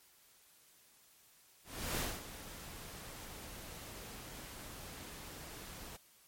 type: noise with ADSR envelope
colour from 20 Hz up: pink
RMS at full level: -36 dBFS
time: 1.64-5.97 s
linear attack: 350 ms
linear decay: 210 ms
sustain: -13 dB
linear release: 11 ms
effects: white hiss -65 dBFS RMS until 6.27 s + MP3 64 kbps